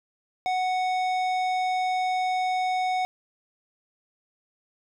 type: tone with tanh clipping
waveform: sine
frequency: 740 Hz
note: F#5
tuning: in tune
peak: -25 dBFS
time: 0.46-3.05 s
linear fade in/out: 0 ms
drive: 14 dB
effects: none